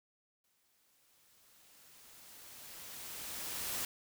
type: noise with exponential growth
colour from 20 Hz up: white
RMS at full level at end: -37 dBFS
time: 0.44-3.85 s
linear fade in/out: 2 ms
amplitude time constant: 740 ms
effects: none